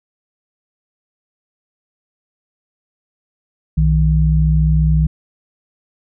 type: tone pair together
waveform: sine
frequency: 61.99 / 156.4 Hz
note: B1 / D#3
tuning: +7 / +9 cents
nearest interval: octave + major third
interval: 1602 cents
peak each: -13 dBFS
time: 3.77-5.07 s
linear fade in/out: 10 ms
effects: none